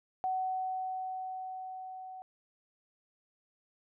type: tone with level ramp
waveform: sine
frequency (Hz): 750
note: F#5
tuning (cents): +23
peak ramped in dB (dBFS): -29 to -43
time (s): 0.24-2.22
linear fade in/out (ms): 0
effects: none